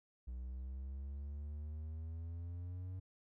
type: exponential sweep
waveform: triangle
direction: up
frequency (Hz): 60.9 to 93.5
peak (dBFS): -40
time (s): 0.27-3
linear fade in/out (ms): 10
effects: none